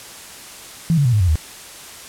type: tone with pitch steps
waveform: sine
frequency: 165.6 / 142.51 / 122.63 / 105.53 / 90.82 / 78.15 Hz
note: E3 / C#3 / B2 / G#2 / F#2 / D#2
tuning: +8 / +48 / -12 / +28 / -32 / +8 cents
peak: -12 dBFS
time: 0.9-1.356 s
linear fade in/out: 0 ms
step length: 76 ms
effects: white hiss -37 dBFS RMS until 2.08 s + low-pass 11000 Hz 12 dB/octave